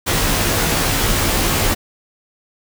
pink noise with comb filter, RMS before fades -17 dBFS, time 0.06-1.75 s, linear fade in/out 20 ms, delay 16 ms, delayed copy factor -1, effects none

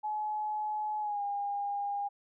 sine tone with pitch glide, 850 to 809.3 Hz, G#5 to G#5, +40 to -45 cents, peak -31 dBFS, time 0.03-2.09 s, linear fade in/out 20 ms, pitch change -85 cents, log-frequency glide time 1-1.22 s, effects none

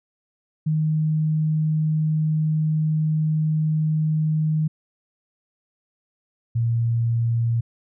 sine tone pair in turn, 155.56 / 116.54 Hz, D#3 / A#2, 0 / 0 cents, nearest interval perfect fourth, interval 500 cents, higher first, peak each -18 dBFS, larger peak neither, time 0.66-4.68 / 6.55-7.61 s, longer first, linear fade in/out 10 ms, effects none

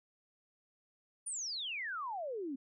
sine exponential sweep, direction down, 9720 to 255.5 Hz, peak -37 dBFS, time 1.26-2.56 s, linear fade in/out 10 ms, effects none

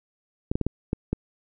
clicks, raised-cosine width 3 ms, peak -11 dBFS, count 6, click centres 0.515 / 0.555 / 0.613 / 0.666 / 0.931 / 1.13 s, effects none

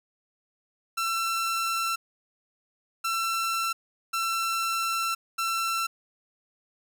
sawtooth tone bursts at uneven times, 1345 Hz, E6, 34 cents sharp, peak -22 dBFS, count 4, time 0.97-1.96 / 3.04-3.73 / 4.13-5.15 / 5.38-5.87 s, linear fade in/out 10 ms, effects none

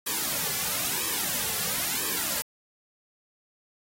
white noise with flanger, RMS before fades -29 dBFS, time 0.06-2.42 s, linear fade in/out 10 ms, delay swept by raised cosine 1.4 to 3.2 ms, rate 1 Hz, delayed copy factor -0.8, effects AAC 48 kbps

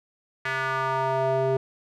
square tone with band-pass filter sweep, 132.8 Hz, C3, 26 cents sharp, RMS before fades -25 dBFS, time 0.45-1.57 s, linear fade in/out 5 ms, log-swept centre 1800 to 480 Hz, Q 2.6, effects none

